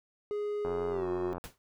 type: tone with pitch glide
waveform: triangle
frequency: 415.3 to 363.6 Hz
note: G#4 to F#4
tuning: 0 to -30 cents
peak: -29 dBFS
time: 0.31-1.33 s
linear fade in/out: 0 ms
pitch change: -230 cents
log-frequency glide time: 0.9-1.07 s
type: click train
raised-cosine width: 1 ms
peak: -24 dBFS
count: 66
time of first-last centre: 0.65-1.381 s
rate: 88.9 Hz
type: noise with exponential decay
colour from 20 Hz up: pink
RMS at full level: -39 dBFS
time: 1.44-1.58 s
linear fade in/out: 0 ms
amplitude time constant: 29 ms
effects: none